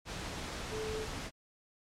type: tone in noise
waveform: sine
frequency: 435.5 Hz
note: A4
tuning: 18 cents flat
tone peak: -37 dBFS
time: 0.7-1.07 s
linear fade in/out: 50 ms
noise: pink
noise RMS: -40 dBFS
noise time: 0.05-1.31 s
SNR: 0 dB
effects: low-pass 7000 Hz 12 dB/octave + MP3 96 kbps